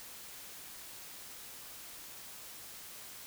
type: silence
effects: white hiss -49 dBFS RMS until 3.26 s